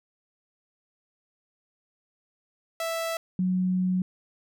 sawtooth / sine tone pair in turn, 659.3 / 183.94 Hz, E5 / F#3, 0 / -10 cents, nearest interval octave + minor seventh, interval 2210 cents, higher first, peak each -24 / -22 dBFS, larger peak second, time 2.8-3.17 / 3.39-4.02 s, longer second, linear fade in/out 2 ms, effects none

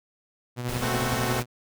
sawtooth tone with tremolo, 122.3 Hz, B2, 16 cents flat, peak -22 dBFS, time 0.56-1.46 s, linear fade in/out 50 ms, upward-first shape sine, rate 11 Hz, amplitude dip 55%
pink noise, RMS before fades -34 dBFS, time 0.68-1.43 s, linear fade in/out 10 ms
10% pulse chord, F# diminished, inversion first, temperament equal, 220 / 261.6 / 370 Hz, A3 / C4 / F#4, 0 / 0 / 0 cents, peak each -23 dBFS, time 0.81-1.41 s, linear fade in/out 20 ms
effects none

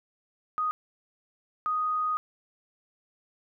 sine tone bursts at uneven times, 1244.5 Hz, D#6, in tune, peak -25 dBFS, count 2, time 0.58-0.71 / 1.66-2.17 s, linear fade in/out 0 ms, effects none

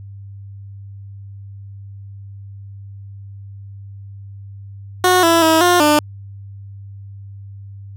15% pulse tone with pitch steps, 364.9 / 333.3 / 321.4 / 354.7 / 298.6 Hz, F#4 / E4 / E4 / F4 / D4, -24 / +19 / -44 / +27 / +29 cents, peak -4 dBFS, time 5.04-5.99 s, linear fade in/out 2 ms, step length 190 ms, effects added 99 Hz sine -32 dBFS peak until 7.96 s

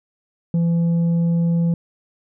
sine tone with tanh clipping, 168.8 Hz, E3, 41 cents sharp, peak -16 dBFS, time 0.54-1.74 s, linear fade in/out 2 ms, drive 4 dB, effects none

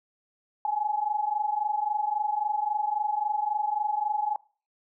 sine tone pair together, 826.3 / 850 Hz, G#5 / G#5, -9 / +40 cents, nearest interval unison, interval 49 cents, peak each -29 / -27 dBFS, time 0.65-4.36 s, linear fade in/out 2 ms, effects noise-tail reverb RT60 0.4 s tail -23 dB re dry

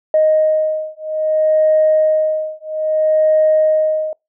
sine beating tone pair, 622.3 / 622.91 Hz, D#5 / D#5, 0 / +2 cents, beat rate 0.61 Hz, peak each -14 dBFS, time 0.14-4.13 s, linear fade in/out 2 ms, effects noise-tail reverb RT60 0.2 s tail -26 dB re dry + tanh soft clip ceiling -4 dBFS

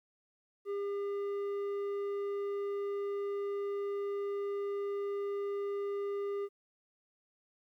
square tone with low-pass filter, 402.4 Hz, G4, 45 cents sharp, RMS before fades -36 dBFS, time 0.65-6.49 s, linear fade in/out 50 ms, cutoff 1100 Hz, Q 0.57, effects 12-bit

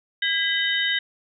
sine tone cluster, 1629 / 1991 / 3048 / 3721 Hz, G#6 / B6 / G7 / A#7, -34 / +14 / -49 / -4 cents, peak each -26 dBFS, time 0.22-0.99 s, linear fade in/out 5 ms, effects none

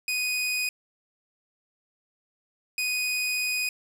sawtooth tone pair in turn, 2489 / 2489 Hz, D#7 / D#7, 0 / 0 cents, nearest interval unison, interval 0 cents, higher neither, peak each -22 dBFS, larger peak neither, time 0.08-0.69 / 2.78-3.69 s, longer second, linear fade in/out 2 ms, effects resampled to 32000 Hz + 8-bit

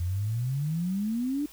sine exponential sweep, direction up, 84.7 to 301.5 Hz, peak -26 dBFS, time 0-1.46 s, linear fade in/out 5 ms, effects added 50 Hz sine -57 dBFS peak until 1.52 s + white hiss -52 dBFS RMS until 1.52 s

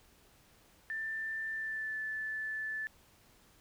sine tone with pitch glide, 1778 to 1747.5 Hz, A6 to A6, +18 to -12 cents, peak -35 dBFS, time 0.9-2.87 s, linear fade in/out 0 ms, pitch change -30 cents, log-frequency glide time 1.53-1.96 s, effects pink hiss -64 dBFS RMS until 3.6 s

